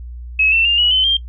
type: tone with pitch steps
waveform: sine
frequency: 2572 / 2684 / 2802 / 2924 / 3052 / 3185 Hz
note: E7 / E7 / F7 / F#7 / G7 / G7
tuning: -43 / +31 / +5 / -21 / -47 / +27 cents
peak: -11 dBFS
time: 0.39-1.17 s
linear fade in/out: 5 ms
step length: 130 ms
effects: noise-tail reverb RT60 0.1 s tail -20 dB re dry + added 60 Hz sine -28 dBFS peak until 1.28 s